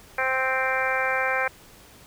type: harmonic tone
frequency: 261.6 Hz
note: C4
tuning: in tune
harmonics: 2 / 3 / 4 / 5 / 6 / 7 / 8 / 9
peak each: -29 / -30 / -32 / -32 / -27 / -32 / -32 / -30 dBFS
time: 0.18-1.48 s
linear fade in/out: 5 ms
effects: pink hiss -50 dBFS RMS until 2.06 s